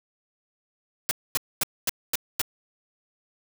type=noise bursts; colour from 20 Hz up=white; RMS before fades=-24 dBFS; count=6; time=1.09-2.416 s; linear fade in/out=0 ms; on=21 ms; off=240 ms; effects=none